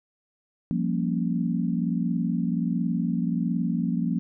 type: chord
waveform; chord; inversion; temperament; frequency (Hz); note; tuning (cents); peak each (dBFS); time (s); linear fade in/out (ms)
sine; G half-diminished seventh; third; equal; 174.61 / 196 / 233.1 / 277.2; F3 / G3 / Bb3 / Db4; 0 / 0 / 0 / 0; -26 / -32 / -27 / -32; 0.71-4.19; 0
effects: none